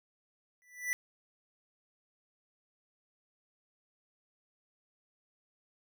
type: tone with exponential growth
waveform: square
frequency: 1977 Hz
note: B6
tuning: 1 cent sharp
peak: -28 dBFS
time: 0.62-0.93 s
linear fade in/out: 0 ms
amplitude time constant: 66 ms
effects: none